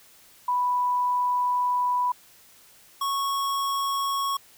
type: tone pair in turn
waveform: sine / square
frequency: 987.8 / 1104 Hz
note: B5 / C#6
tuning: 0 / -7 cents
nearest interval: major second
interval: 193 cents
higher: second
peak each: -21 / -25 dBFS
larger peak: first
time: 0.48-2.12 / 3.01-4.37 s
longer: first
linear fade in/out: 5 ms
effects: white hiss -54 dBFS RMS until 4.57 s